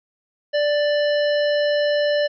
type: harmonic tone with a mistuned harmonic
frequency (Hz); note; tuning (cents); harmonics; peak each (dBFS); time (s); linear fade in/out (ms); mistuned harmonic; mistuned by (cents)
587.3; D5; 0; 1 / 3 / 5 / 7 / 9; -17 / -27 / -31 / -34 / -36; 0.53-2.28; 20; 5; +16
effects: none